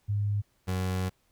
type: tone pair in turn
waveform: sine / 30% pulse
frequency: 102.7 / 92.86 Hz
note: G#2 / F#2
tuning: -19 / +7 cents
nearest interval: major second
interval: 174 cents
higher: first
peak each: -25 dBFS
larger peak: neither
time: 0.08-0.42 / 0.67-1.1 s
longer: second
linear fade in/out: 20 ms
effects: pink hiss -70 dBFS RMS until 1.31 s